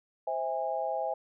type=chord; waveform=sine; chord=C augmented; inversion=none; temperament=just; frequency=523.3 / 654.1 / 817.6 Hz; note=C5 / E5 / G#5; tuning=0 / -14 / -27 cents; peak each=-35 / -33 / -33 dBFS; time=0.27-1.14 s; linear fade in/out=5 ms; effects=none